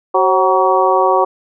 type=harmonic tone with a mistuned harmonic; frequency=188.3 Hz; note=F#3; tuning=31 cents sharp; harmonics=2 / 3 / 4 / 5 / 6; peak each=-16 / -16 / -16 / -16 / -16 dBFS; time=0.14-1.25 s; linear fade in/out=10 ms; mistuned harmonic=3; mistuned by=-74 cents; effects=none